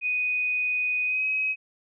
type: tone with pitch glide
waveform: sine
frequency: 2489 to 2540 Hz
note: D#7 to D#7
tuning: 0 to +35 cents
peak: -23 dBFS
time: 0.01-1.56 s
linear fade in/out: 50 ms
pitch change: +35 cents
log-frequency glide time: 1.05-1.25 s
effects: none

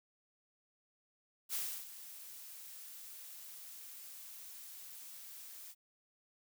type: noise with ADSR envelope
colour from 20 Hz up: blue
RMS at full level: -37 dBFS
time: 1.49-5.75 s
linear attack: 49 ms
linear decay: 310 ms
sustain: -14 dB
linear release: 47 ms
effects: none

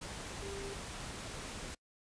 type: tone in noise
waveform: sine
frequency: 395.6 Hz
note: G4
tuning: 16 cents sharp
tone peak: -43 dBFS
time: 0.42-0.74 s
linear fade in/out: 10 ms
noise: pink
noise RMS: -44 dBFS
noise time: 0.01-1.75 s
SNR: -2 dB
effects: noise-tail reverb RT60 0.1 s tail -25 dB re dry + resampled to 22050 Hz

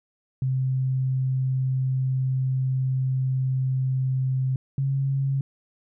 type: tone pair in turn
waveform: sine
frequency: 130.81 / 136.32 Hz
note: C3 / C#3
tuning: 0 / -29 cents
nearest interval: minor second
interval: 71 cents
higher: second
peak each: -21 dBFS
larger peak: neither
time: 0.42-4.56 / 4.78-5.41 s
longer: first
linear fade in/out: 2 ms
effects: none

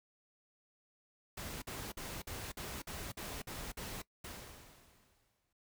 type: noise bursts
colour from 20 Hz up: pink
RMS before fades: -44 dBFS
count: 9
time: 1.37-4.02 s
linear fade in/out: 5 ms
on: 250 ms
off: 50 ms
type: noise with exponential decay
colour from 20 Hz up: pink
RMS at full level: -45 dBFS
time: 4.24-5.53 s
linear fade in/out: 5 ms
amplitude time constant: 280 ms
effects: noise-tail reverb RT60 0.1 s tail -19 dB re dry

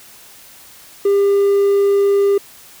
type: tone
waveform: triangle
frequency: 400 Hz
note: G4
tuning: 35 cents sharp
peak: -8 dBFS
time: 1.05-2.38 s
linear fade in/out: 5 ms
effects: tanh soft clip ceiling -4 dBFS + white hiss -42 dBFS RMS until 2.8 s

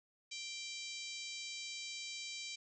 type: harmonic tone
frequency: 784 Hz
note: G5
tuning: in tune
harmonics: 3 / 4 / 5 / 6 / 7 / 8 / 9 / 10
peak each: -48 / -51 / -49 / -51 / -53 / -53 / -54 / -60 dBFS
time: 0.31-2.56 s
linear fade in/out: 10 ms
effects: none

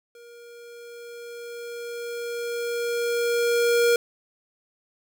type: tone with level ramp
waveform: square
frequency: 473.1 Hz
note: A#4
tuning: 26 cents sharp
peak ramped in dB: -46 to -17 dBFS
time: 0.15-3.96 s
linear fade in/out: 2 ms
effects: none

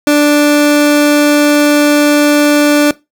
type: tone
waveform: 30% pulse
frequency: 293.7 Hz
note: D4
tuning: in tune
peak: -3 dBFS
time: 0.07-2.91 s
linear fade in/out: 2 ms
effects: noise-tail reverb RT60 0.2 s tail -19 dB re dry

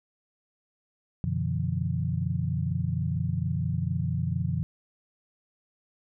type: tone cluster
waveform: sine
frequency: 91.6 / 124.6 / 147 / 171.3 Hz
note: F#2 / B2 / D3 / F3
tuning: -17 / +16 / +2 / -33 cents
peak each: -31 dBFS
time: 1.24-4.63 s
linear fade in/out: 0 ms
effects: none

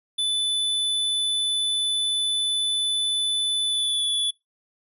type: tone with pitch glide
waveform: square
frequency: 3497 to 3441 Hz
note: A7 to A7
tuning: -11 to -39 cents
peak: -22 dBFS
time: 0.18-4.31 s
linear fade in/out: 10 ms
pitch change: -28 cents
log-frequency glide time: 3.63-4.11 s
effects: noise-tail reverb RT60 0.2 s tail -24 dB re dry + resampled to 32000 Hz

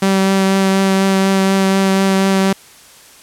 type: tone with vibrato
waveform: sawtooth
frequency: 192.9 Hz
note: G3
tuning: 28 cents flat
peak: -7 dBFS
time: 0.02-2.53 s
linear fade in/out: 5 ms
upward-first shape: triangle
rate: 4.1 Hz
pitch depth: 13 cents each way
effects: white hiss -42 dBFS RMS until 3.22 s + low-pass 11000 Hz 12 dB/octave

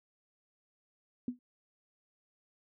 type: tone with exponential decay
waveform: sine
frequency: 246.9 Hz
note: B3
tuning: in tune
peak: -28 dBFS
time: 1.28-1.39 s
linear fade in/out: 2 ms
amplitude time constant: 22 ms
effects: none

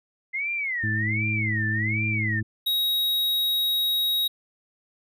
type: tone with vibrato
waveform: sine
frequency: 2047 Hz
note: C7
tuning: 38 cents flat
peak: -25 dBFS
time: 0.33-2.41 s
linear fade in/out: 20 ms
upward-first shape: sine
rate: 1.3 Hz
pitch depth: 260 cents each way
type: harmonic tone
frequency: 107.9 Hz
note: A2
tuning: 33 cents flat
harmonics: 1 / 2 / 3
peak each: -26 / -32 / -36 dBFS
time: 0.83-2.43 s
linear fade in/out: 10 ms
type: tone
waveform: square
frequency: 3800 Hz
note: A#7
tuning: 33 cents sharp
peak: -22 dBFS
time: 2.66-4.28 s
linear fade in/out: 10 ms
effects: none

